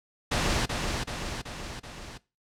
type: noise with echo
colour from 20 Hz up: pink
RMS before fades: -26 dBFS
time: 0.31-0.66 s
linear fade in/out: 10 ms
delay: 380 ms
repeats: 4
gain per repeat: -4 dB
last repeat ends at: 2.18 s
effects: noise-tail reverb RT60 0.3 s tail -21 dB re dry + low-pass 7000 Hz 12 dB/octave